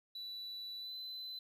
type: tone with pitch glide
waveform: sine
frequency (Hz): 3956 to 4030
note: B7 to B7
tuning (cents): +2 to +34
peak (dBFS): -40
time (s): 0.15-1.39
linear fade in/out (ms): 5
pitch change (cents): +32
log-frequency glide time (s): 0.78-0.95
effects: tanh soft clip ceiling -42 dBFS + 12-bit